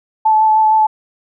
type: tone with vibrato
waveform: sine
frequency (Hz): 870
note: A5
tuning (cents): -20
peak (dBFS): -8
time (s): 0.25-0.87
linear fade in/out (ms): 10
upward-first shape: sine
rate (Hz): 6.5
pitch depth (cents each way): 14
effects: none